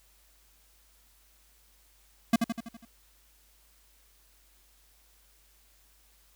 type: tone with echo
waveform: square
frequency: 230 Hz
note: A#3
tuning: 23 cents flat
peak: -19 dBFS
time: 2.33-2.36 s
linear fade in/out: 5 ms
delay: 82 ms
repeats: 6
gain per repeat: -5 dB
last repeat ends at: 2.852 s
effects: added 50 Hz sine -64 dBFS peak until 6.35 s + white hiss -64 dBFS RMS until 6.35 s